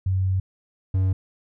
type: tone pair in turn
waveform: sine / triangle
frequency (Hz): 94.3 / 94.3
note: F#2 / F#2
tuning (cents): +33 / +33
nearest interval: unison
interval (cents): 0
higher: neither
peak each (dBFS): -19 / -16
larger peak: second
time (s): 0.06-0.4 / 0.94-1.13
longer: first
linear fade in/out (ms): 5
effects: none